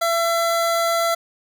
25% pulse tone, 673 Hz, E5, 36 cents sharp, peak -14 dBFS, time 0.01-1.15 s, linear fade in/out 10 ms, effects none

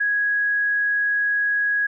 sine tone, 1661.2 Hz, G#6, in tune, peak -18 dBFS, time 0-1.87 s, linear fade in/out 10 ms, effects none

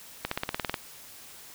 accelerating click train, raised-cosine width 0.3 ms, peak -12 dBFS, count 10, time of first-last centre 0.25-0.742 s, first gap 64 ms, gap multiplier 0.96, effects white hiss -48 dBFS RMS until 1.54 s

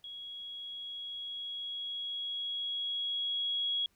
sine tone with level ramp, 3322 Hz, G#7, in tune, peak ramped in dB -42 to -29 dBFS, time 0.04-3.86 s, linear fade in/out 2 ms, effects pink hiss -72 dBFS RMS until 3.95 s

